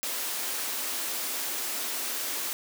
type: high-pass noise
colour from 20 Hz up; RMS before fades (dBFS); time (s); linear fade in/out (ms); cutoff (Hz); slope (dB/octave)
white; -32; 0.03-2.53; 0; 230; 48
effects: none